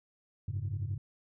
sine chord, F# suspended second, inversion none, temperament equal, 92.5 / 103.83 / 138.59 Hz, F#2 / G#2 / C#3, 0 / 0 / 0 cents, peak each -36 / -34 / -39 dBFS, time 0.48-0.98 s, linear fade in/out 5 ms, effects tanh soft clip ceiling -27 dBFS

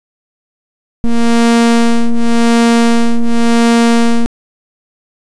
square ring-modulated tone, 116.54 Hz, A#2, in tune, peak -4 dBFS, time 1.04-4.26 s, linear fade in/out 0 ms, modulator 117 Hz, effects resampled to 22050 Hz + 7-bit

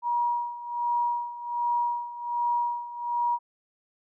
sine tone with tremolo, 956 Hz, A#5, 43 cents sharp, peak -22 dBFS, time 0.02-3.39 s, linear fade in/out 50 ms, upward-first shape sine, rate 1.3 Hz, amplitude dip 80%, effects none

